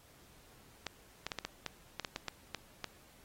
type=clicks; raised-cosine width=0.2 ms; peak=-19 dBFS; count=12; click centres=0.867 / 1.266 / 1.318 / 1.387 / 1.45 / 1.663 / 1.997 / 2.048 / 2.161 / 2.283 / 2.547 / 2.843 s; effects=pink hiss -62 dBFS RMS until 3.24 s + AAC 48 kbps